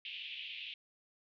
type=band-pass noise; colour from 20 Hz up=white; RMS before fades=-45 dBFS; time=0.05-0.74 s; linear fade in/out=2 ms; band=2500 to 3300 Hz; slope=48 dB/octave; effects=none